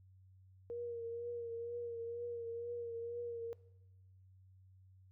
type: tone with vibrato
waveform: sine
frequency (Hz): 470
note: A#4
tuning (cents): +14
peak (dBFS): -40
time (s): 0.7-3.53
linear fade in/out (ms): 0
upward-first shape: triangle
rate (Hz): 2.1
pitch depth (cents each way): 35
effects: noise-tail reverb RT60 0.9 s tail -19 dB re dry + added 94 Hz sine -60 dBFS peak until 5.11 s